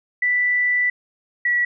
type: tone pair in turn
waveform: sine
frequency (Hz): 1975.5 / 1938.2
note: B6 / B6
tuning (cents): 0 / -33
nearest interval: unison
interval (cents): 33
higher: first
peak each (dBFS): -16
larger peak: neither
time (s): 0.22-0.9 / 1.45-1.65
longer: first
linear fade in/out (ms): 5
effects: none